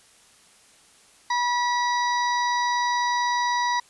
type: harmonic tone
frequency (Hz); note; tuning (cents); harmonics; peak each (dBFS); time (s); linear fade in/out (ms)
971; B5; -30; 1 / 2 / 4 / 5 / 6; -22 / -28 / -34 / -36 / -38; 1.3-3.8; 5
effects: white hiss -55 dBFS RMS until 3.89 s + resampled to 24000 Hz